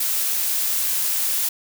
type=noise; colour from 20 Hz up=blue; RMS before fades=-22 dBFS; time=0-1.49 s; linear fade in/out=5 ms; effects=none